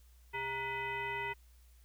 sine tone with frequency modulation, 1467 Hz, F#6, 15 cents flat, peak -35 dBFS, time 0.33-1.34 s, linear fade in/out 20 ms, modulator 531 Hz, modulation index 2, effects added 60 Hz sine -58 dBFS peak until 1.84 s + white hiss -70 dBFS RMS until 1.84 s

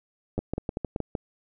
two click trains, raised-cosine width 2 ms, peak -15 / -15 dBFS, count 5 / 5, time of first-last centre 0.39-1.152 / 0.38-1.003 s, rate 5.25 / 6.42 Hz, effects none

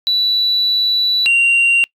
sine tone pair in turn, 3951 / 2762 Hz, B7 / F7, 0 / -20 cents, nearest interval tritone, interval 620 cents, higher first, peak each -11 / -7 dBFS, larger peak second, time 0.07-1.26 / 1.26-1.84 s, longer first, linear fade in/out 0 ms, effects noise-tail reverb RT60 0.1 s tail -26 dB re dry + tanh soft clip ceiling -8 dBFS

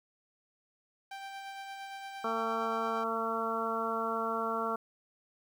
sawtooth tone with tremolo, 784 Hz, G5, in tune, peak -36 dBFS, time 1.11-3.04 s, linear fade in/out 5 ms, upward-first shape sine, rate 8.7 Hz, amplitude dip 30%
harmonic tone, 226 Hz, A3, 47 cents sharp, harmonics 1 / 2 / 3 / 4 / 5 / 6, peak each -40 / -37 / -38 / -40 / -36 / -36 dBFS, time 2.24-4.76 s, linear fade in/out 5 ms
effects low-pass 5000 Hz 12 dB/octave + 10-bit

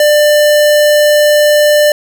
square tone, 595 Hz, D5, 22 cents sharp, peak -6 dBFS, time 0-1.92 s, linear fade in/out 2 ms, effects none

